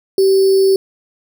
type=tone with sample-and-hold; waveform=sine; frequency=386.4 Hz; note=G4; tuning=25 cents flat; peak=-8 dBFS; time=0.18-0.76 s; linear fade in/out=2 ms; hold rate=4900 Hz; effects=none